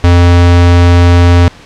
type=tone; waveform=square; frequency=87.31 Hz; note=F2; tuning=in tune; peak=-3 dBFS; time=0.04-1.48 s; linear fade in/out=0 ms; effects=pink hiss -35 dBFS RMS until 1.65 s + low-pass 5000 Hz 12 dB/octave